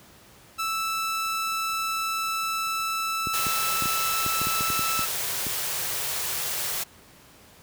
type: tone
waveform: sawtooth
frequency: 1318.5 Hz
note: E6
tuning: in tune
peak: -22 dBFS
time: 0.58-5.06 s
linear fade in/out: 20 ms
type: clicks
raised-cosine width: 3 ms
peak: -20 dBFS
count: 12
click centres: 3.271 / 3.467 / 3.823 / 3.857 / 4.263 / 4.416 / 4.47 / 4.608 / 4.702 / 4.793 / 4.993 / 5.467 s
type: band-stop noise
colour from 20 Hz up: white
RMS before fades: -29 dBFS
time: 3.33-6.84 s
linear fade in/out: 10 ms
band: 180 to 350 Hz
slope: 48 dB/octave
effects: pink hiss -52 dBFS RMS until 7.62 s + high-pass 60 Hz 12 dB/octave